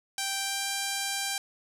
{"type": "tone with pitch glide", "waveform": "5% pulse", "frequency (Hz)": [784, 790.4], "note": ["G5", "G5"], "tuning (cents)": [0, 14], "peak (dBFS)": -17, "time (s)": [0.18, 1.38], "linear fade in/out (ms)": 2, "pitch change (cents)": 14, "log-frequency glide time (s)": [0.36, 0.71], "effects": []}